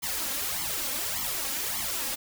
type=noise with flanger; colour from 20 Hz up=white; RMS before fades=-31 dBFS; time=0.02-2.16 s; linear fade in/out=20 ms; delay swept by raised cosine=0.93 to 3.73 ms; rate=1.7 Hz; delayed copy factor=+0.85; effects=none